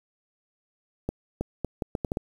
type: accelerating click train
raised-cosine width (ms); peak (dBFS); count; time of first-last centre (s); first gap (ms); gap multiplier
2; -14; 8; 1.09-2.171; 320; 0.74
effects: 8-bit